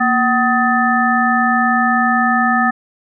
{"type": "harmonic tone with a mistuned harmonic", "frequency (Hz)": 252.3, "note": "B3", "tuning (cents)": 37, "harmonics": [1, 3, 5, 7], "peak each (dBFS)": [-17, -17, -17, -17], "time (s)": [0, 2.71], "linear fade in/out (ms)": 10, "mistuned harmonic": 1, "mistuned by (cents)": -130, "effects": []}